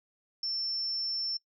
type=tone; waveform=sine; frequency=5380 Hz; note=E8; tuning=34 cents sharp; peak=-30 dBFS; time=0.43-1.37 s; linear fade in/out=2 ms; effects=noise-tail reverb RT60 0.1 s tail -22 dB re dry